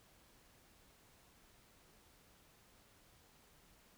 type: silence
effects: pink hiss -67 dBFS RMS until 3.97 s